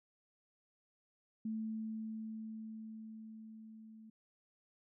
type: tone with level ramp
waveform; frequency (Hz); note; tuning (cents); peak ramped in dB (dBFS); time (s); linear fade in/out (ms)
sine; 220; A3; 0; -36 to -53; 1.45-4.1; 5
effects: none